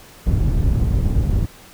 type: low-pass noise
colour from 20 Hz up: white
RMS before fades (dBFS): -17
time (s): 0.26-1.46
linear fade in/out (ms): 10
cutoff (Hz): 100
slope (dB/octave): 12
effects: pink hiss -44 dBFS RMS until 1.73 s